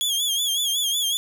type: tone with vibrato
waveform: sawtooth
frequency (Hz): 3322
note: G#7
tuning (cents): 0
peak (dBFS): -18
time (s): 0.01-1.17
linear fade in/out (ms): 0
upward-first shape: sine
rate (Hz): 5.4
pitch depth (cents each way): 83
effects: none